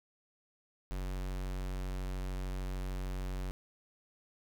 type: tone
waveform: square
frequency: 46.56 Hz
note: F#1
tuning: 12 cents sharp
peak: -36 dBFS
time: 0.91-3.51 s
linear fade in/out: 0 ms
effects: none